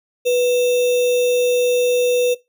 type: tone with sample-and-hold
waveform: sine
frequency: 491.8 Hz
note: B4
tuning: 7 cents flat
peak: -13 dBFS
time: 0.25-2.35 s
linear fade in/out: 20 ms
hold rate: 3150 Hz
effects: noise-tail reverb RT60 0.2 s tail -18 dB re dry